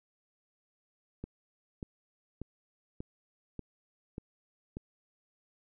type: click train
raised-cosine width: 3 ms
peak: -26 dBFS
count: 7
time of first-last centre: 1.24-4.769 s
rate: 1.7 Hz
effects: none